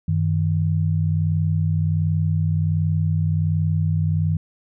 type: tone pair together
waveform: sine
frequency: 95.8 / 157.15 Hz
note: G2 / D#3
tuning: -39 / +18 cents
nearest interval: major sixth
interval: 857 cents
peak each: -20 dBFS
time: 0.08-4.37 s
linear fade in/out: 5 ms
effects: none